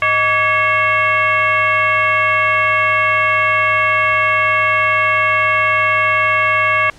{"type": "tone with frequency modulation", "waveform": "sine", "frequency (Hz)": 1664, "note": "G#6", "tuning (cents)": 3, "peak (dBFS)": -11, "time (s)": [0.02, 6.9], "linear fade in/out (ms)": 2, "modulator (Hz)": 520, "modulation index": 1.7, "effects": ["pink hiss -44 dBFS RMS until 6.98 s", "low-pass 8000 Hz 12 dB/octave"]}